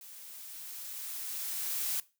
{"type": "noise with level ramp", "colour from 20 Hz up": "blue", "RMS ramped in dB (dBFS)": [-50, -32], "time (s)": [0.01, 2], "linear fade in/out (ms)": 2, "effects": ["noise-tail reverb RT60 0.3 s tail -20 dB re dry"]}